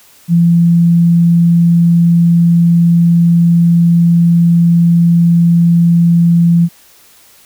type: tone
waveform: sine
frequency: 170 Hz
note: F3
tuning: 46 cents flat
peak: -5 dBFS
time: 0.28-6.69 s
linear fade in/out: 50 ms
effects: white hiss -44 dBFS RMS until 7.45 s